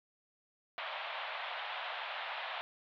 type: band-pass noise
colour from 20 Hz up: pink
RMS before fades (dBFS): -41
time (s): 0.78-2.61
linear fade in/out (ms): 0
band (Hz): 610 to 3700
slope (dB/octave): 48
effects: none